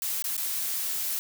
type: noise with dropouts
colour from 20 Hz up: blue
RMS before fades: -30 dBFS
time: 0.02-1.19 s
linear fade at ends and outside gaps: 0 ms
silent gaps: 0.223-0.242 / 0.367-0.378 s
effects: none